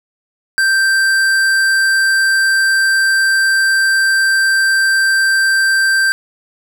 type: tone with hard clipping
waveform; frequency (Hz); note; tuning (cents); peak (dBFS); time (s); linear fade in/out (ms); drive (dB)
triangle; 1568; G6; 0; -12; 0.58-6.12; 0; 17
effects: none

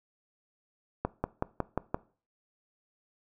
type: accelerating click train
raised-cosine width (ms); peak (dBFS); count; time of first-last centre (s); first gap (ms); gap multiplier
1; -14; 6; 1.05-1.945; 190; 0.97
effects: noise-tail reverb RT60 0.4 s tail -20 dB re dry

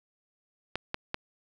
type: clicks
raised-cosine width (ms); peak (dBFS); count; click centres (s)
0.3; -14; 3; 0.756 / 0.944 / 1.144
effects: none

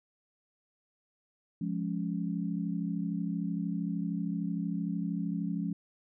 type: chord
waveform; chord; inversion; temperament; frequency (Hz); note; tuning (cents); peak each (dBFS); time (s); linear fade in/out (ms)
sine; Db major; first; equal with one note detuned; 174.61 / 207.7 / 278.6; F3 / Ab3 / Db4; 0 / 0 / +9; -33 / -35 / -37; 1.61-5.73; 5
effects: none

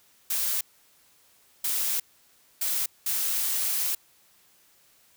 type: noise bursts at uneven times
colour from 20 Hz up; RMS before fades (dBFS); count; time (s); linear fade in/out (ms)
blue; -27; 4; 0.3-0.61 / 1.64-2 / 2.61-2.86 / 3.06-3.95; 5
effects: white hiss -61 dBFS RMS until 5.16 s

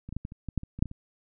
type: clicks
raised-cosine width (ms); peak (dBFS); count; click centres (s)
5; -28 / -24 / -19 / -23 / -30 / -22 / -14 / -27 / -26 / -8 / -26 / -28; 12; 0.09 / 0.126 / 0.166 / 0.251 / 0.321 / 0.487 / 0.577 / 0.634 / 0.79 / 0.825 / 0.857 / 0.914
effects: none

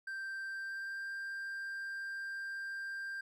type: tone with pitch glide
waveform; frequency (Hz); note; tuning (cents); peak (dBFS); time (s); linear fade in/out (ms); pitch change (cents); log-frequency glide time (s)
triangle; 1570 to 1586.4; G6 to G6; +2 to +20; -37; 0.07-3.21; 5; +18; 0.47-1.07
effects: none

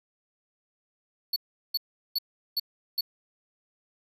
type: tone bursts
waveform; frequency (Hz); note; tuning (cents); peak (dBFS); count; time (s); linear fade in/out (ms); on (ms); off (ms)
square; 4435; C#8; 0; -25; 5; 1.33-3.01; 5; 32; 380
effects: none

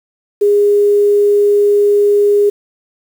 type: tone with quantisation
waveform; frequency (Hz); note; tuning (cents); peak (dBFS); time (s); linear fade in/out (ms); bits
sine; 410; G#4; -22; -7; 0.41-2.5; 10; 6
effects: none

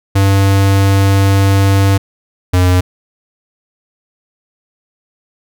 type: tone pair in turn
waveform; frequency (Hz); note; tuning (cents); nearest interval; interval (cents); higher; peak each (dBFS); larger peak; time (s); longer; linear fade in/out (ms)
square; 98 / 90.6; G2 / F#2; 0 / -36; minor second; 136; first; -8; neither; 0.15-1.98 / 2.53-2.81; first; 10
effects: none

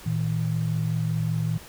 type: tone pair together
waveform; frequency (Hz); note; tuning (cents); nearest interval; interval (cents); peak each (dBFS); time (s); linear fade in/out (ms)
sine; 114.4 / 159.7; A#2 / D#3; -32 / +45; tritone; 577; -26 / -25; 0.06-1.58; 5
effects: pink hiss -45 dBFS RMS until 1.68 s

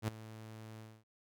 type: tone with ADSR envelope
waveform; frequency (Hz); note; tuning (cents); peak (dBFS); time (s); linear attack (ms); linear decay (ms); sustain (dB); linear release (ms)
sawtooth; 110; A2; 0; -27; 0.02-1.04; 60; 10; -17; 250
effects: none

